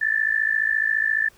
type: tone with amplitude modulation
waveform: sine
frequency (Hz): 1760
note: A6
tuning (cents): 0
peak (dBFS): -15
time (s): 0.01-1.29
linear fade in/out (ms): 10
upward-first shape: sine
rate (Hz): 54.5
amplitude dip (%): 85
effects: pink hiss -55 dBFS RMS until 1.37 s